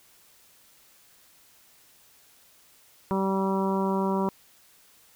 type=harmonic tone; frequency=193 Hz; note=G3; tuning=27 cents flat; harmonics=1 / 2 / 3 / 4 / 5 / 6 / 7; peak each=-26 / -29 / -34 / -38 / -30 / -38 / -43 dBFS; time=3.11-4.29 s; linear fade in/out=0 ms; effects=white hiss -58 dBFS RMS until 5.15 s